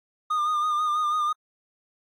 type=tone with vibrato; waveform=triangle; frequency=1218 Hz; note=D#6; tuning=37 cents flat; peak=-20 dBFS; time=0.3-1.33 s; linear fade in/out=10 ms; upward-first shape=sine; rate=6.1 Hz; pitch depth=38 cents each way; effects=AAC 64 kbps